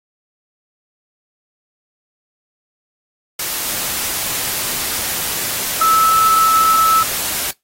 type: tone in noise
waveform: sine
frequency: 1307 Hz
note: E6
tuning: 15 cents flat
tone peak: -10 dBFS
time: 5.81-7.03 s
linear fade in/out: 5 ms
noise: white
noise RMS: -21 dBFS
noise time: 3.39-7.51 s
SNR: +8 dB
effects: noise-tail reverb RT60 0.2 s tail -24 dB re dry + AAC 48 kbps